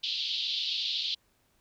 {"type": "band-pass noise", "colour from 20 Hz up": "pink", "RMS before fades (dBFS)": -32, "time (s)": [0.03, 1.15], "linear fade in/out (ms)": 10, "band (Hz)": [3100, 4400], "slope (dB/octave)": 48, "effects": ["pink hiss -70 dBFS RMS until 1.6 s"]}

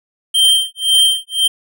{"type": "tone with tremolo", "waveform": "square", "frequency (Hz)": 3147, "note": "G7", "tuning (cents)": 6, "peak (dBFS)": -8, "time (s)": [0.34, 1.48], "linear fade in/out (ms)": 10, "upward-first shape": "sine", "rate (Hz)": 1.9, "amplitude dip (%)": 100, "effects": []}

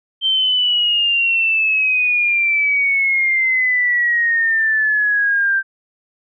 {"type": "exponential sweep", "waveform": "sine", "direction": "down", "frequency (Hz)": [3136, 1568], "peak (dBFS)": -13, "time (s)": [0.21, 5.63], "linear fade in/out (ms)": 50, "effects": []}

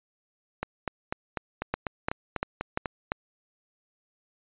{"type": "two click trains", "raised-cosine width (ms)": 0.5, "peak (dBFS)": [-14, -11], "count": [10, 5], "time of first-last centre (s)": [[0.63, 2.858], [1.74, 3.119]], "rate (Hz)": [4.04, 2.9], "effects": ["resampled to 8000 Hz"]}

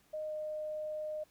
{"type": "tone with pitch glide", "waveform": "sine", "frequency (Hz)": [617, 613.1], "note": ["D#5", "D#5"], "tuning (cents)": [-15, -26], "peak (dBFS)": -36, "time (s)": [0.13, 1.24], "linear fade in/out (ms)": 10, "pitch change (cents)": -11, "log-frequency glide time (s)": [0.26, 0.33], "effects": ["pink hiss -68 dBFS RMS until 1.3 s"]}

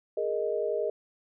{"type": "chord", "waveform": "sine", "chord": "Ab suspended second", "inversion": "none", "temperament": "equal", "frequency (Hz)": [415.3, 466.2, 622.3], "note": ["Ab4", "Bb4", "Eb5"], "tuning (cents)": [0, 0, 0], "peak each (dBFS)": -31, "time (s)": [0.17, 0.9], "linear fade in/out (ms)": 5, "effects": []}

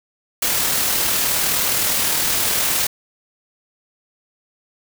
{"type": "noise with amplitude modulation", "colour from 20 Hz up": "white", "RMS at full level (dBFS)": -18, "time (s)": [0.42, 2.87], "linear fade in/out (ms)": 5, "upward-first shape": "sine", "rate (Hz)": 39.4, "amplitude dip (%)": 25, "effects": []}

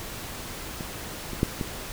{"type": "clicks", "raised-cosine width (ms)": 3, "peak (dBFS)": [-21, -21, -7, -14], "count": 4, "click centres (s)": [0.808, 1.333, 1.431, 1.612], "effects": ["pink hiss -37 dBFS RMS until 1.92 s"]}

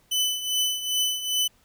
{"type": "tone with tremolo", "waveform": "sawtooth", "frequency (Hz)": 3006, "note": "F#7", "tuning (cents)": 27, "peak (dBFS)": -17, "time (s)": [0.11, 1.48], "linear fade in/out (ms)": 10, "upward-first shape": "triangle", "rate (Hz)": 2.5, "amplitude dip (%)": 75, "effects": ["pink hiss -62 dBFS RMS until 1.64 s"]}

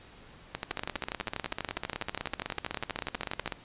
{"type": "two click trains", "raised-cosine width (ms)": 0.3, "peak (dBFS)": [-16, -16], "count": [46, 37], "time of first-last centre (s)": [[0.71, 3.522], [0.55, 3.477]], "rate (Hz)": [16, 12.3], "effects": ["pink hiss -53 dBFS RMS until 3.64 s", "resampled to 8000 Hz"]}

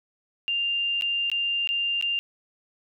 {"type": "tone with dropouts", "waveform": "sine", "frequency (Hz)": 2794, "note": "F7", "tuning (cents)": 0, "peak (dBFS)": -23, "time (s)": [0.48, 2.19], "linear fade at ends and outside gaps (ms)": 0, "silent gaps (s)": [[1.011, 1.022], [1.3, 1.316], [1.674, 1.69], [2.012, 2.025]], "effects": []}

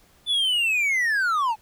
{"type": "linear sweep", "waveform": "triangle", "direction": "down", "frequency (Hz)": [3515, 830.6], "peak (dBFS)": -18, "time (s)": [0.26, 1.56], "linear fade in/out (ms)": 50, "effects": ["pink hiss -58 dBFS RMS until 1.61 s"]}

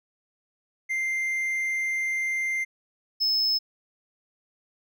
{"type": "tone pair in turn", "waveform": "triangle", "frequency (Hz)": [2093, 5206], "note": ["C7", "E8"], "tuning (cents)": [0, -22], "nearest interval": "octave + major third", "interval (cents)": 1578, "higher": "second", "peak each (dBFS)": [-23, -20], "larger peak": "second", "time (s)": [[0.89, 2.65], [3.2, 3.59]], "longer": "first", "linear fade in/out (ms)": 20, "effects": []}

